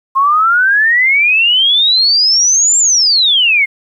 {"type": "exponential two-way sweep", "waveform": "sine", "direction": "up then down", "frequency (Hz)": [1060, 7459, 2100], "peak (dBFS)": -7, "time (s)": [0.15, 3.66], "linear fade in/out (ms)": 20, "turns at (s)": 2.78, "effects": ["8-bit"]}